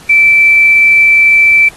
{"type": "tone with quantisation", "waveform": "sine", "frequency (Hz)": 2328, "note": "D7", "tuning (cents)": -16, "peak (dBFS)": -3, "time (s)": [0.09, 1.69], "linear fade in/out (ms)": 10, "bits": 5, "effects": ["pink hiss -37 dBFS RMS until 1.76 s", "AAC 32 kbps"]}